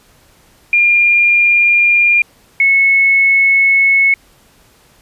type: tone pair in turn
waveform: sine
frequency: 2406 / 2196 Hz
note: D7 / C#7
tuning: +41 / -17 cents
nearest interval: major second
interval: 158 cents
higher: first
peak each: -7 dBFS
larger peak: neither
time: 0.73-2.22 / 2.6-4.14 s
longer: second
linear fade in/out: 2 ms
effects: pink hiss -49 dBFS RMS until 5.01 s + resampled to 32000 Hz